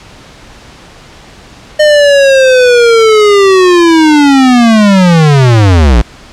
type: linear sweep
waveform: square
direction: down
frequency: 610 to 51.91 Hz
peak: -3 dBFS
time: 1.79-6.02 s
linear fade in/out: 10 ms
effects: pink hiss -34 dBFS RMS until 6.32 s + low-pass 6000 Hz 12 dB/octave